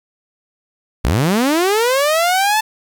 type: linear sweep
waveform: sawtooth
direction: up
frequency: 45.39 to 885 Hz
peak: -9 dBFS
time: 1.04-2.61 s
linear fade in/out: 10 ms
effects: 8-bit